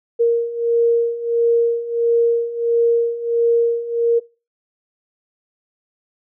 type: beating tone pair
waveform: sine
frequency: 466.2 / 467.7 Hz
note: A#4 / A#4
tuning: 0 / +6 cents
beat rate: 1.5 Hz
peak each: -19 / -15 dBFS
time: 0.19-4.2 s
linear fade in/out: 20 ms
effects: noise-tail reverb RT60 0.3 s tail -21 dB re dry